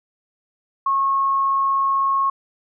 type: tone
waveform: sine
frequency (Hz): 1091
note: C#6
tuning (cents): -28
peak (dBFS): -16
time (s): 0.86-2.3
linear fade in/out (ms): 5
effects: none